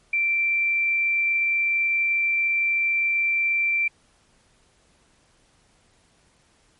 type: tone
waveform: sine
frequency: 2349 Hz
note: D7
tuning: in tune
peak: -19 dBFS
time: 0.13-3.88 s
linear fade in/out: 5 ms
effects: pink hiss -61 dBFS RMS until 6.79 s + MP3 48 kbps